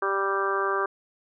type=harmonic tone; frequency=196 Hz; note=G3; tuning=in tune; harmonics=2 / 3 / 4 / 5 / 6 / 7 / 8; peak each=-28 / -35 / -36 / -33 / -27 / -36 / -31 dBFS; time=0.02-0.86 s; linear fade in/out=5 ms; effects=none